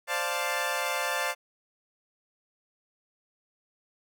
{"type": "chord", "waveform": "15% pulse", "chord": "D minor seventh", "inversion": "third", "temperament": "equal", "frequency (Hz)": [523.3, 587.3, 698.5, 880], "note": ["C5", "D5", "F5", "A5"], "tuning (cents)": [0, 0, 0, 0], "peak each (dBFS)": -27, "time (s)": [0.07, 1.35], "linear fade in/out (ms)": 50, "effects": []}